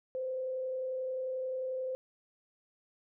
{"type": "tone with frequency modulation", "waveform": "sine", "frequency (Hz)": 517, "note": "C5", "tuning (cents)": -21, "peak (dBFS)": -33, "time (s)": [0.15, 1.95], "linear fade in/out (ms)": 0, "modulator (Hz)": 31.3, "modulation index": 0.24, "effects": []}